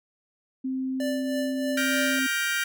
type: tone with pitch glide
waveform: sine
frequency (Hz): 261.6 to 264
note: C4 to C4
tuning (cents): 0 to +16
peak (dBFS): -26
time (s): 0.64-2.27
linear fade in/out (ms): 10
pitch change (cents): +16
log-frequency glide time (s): 0.87-1.84
type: tone with tremolo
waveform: square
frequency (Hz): 587.3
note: D5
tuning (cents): 0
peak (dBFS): -28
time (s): 1-2.19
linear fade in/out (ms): 2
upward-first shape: triangle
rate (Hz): 3.2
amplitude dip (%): 65
type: chord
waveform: 35% pulse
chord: G minor seventh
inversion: third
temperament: just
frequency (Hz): 1411.2 / 1568 / 1881.6 / 2352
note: F6 / G6 / Bb6 / D7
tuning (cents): +18 / 0 / +16 / +2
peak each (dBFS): -28 / -27 / -30 / -30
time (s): 1.77-2.64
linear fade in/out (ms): 5
effects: none